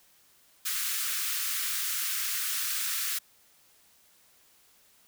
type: high-pass noise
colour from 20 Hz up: white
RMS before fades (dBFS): -31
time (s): 0.65-3.19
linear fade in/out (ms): 10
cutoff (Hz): 1200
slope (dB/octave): 48
effects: white hiss -62 dBFS RMS until 5.07 s